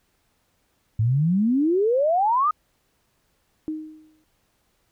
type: exponential sweep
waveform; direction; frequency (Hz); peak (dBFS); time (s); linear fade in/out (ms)
sine; up; 104.4 to 1274; -17; 0.99-2.51; 5
type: tone with exponential decay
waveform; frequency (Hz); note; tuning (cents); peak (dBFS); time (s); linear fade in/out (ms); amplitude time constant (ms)
sine; 311.1; D#4; 0; -23; 3.68-4.24; 0; 120
effects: pink hiss -68 dBFS RMS until 4.91 s